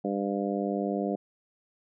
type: harmonic tone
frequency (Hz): 100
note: G2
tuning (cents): +35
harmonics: 2 / 3 / 4 / 5 / 6 / 7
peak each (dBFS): -31 / -33 / -34 / -35 / -36 / -36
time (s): 0.04-1.16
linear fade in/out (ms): 10
effects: none